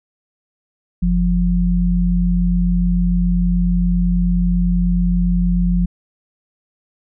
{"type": "tone pair together", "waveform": "sine", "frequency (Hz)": [46.53, 176.4], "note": ["F#1", "F3"], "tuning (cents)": [10, 18], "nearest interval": "octave + major seventh", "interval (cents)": 2308, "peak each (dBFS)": [-16, -15], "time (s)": [1.02, 5.86], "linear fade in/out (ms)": 10, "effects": []}